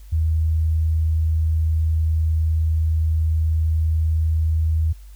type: tone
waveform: sine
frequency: 79.7 Hz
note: D#2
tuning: 42 cents sharp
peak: -16 dBFS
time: 0.12-4.93 s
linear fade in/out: 10 ms
effects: added 50 Hz sine -38 dBFS peak until 5.15 s + white hiss -56 dBFS RMS until 5.15 s